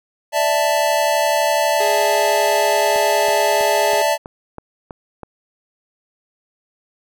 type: chord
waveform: square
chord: D suspended second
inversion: none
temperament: equal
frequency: 587.3 / 659.3 / 880 Hz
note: D5 / E5 / A5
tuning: 0 / 0 / 0 cents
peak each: -20 dBFS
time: 0.32-4.18 s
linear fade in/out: 50 ms
type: tone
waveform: 30% pulse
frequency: 415.3 Hz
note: G#4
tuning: in tune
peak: -19 dBFS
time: 1.8-4.02 s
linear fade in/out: 5 ms
type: click train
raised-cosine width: 1 ms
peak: -18 dBFS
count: 8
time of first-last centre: 2.96-5.233 s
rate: 3.08 Hz
effects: none